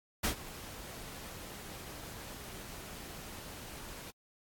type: noise with ADSR envelope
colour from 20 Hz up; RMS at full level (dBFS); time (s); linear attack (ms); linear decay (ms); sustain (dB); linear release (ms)
pink; -29; 0.23-4.11; 15; 100; -18; 9
effects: AAC 64 kbps